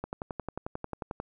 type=click train; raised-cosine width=1 ms; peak=-20 dBFS; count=14; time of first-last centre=0.04-1.201 s; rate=11.2 Hz; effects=none